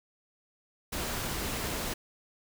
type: noise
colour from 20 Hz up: pink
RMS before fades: -34 dBFS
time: 0.92-1.94 s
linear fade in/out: 10 ms
type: clicks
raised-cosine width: 2 ms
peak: -26 dBFS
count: 2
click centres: 0.983 / 1.687 s
effects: none